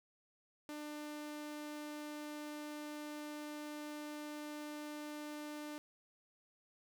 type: tone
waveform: sawtooth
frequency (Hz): 298.6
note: D4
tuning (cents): +29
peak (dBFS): -40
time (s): 0.69-5.78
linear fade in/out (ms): 0
effects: none